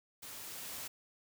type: noise with level ramp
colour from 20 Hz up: white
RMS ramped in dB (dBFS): -48 to -43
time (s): 0.22-0.88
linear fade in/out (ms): 10
effects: none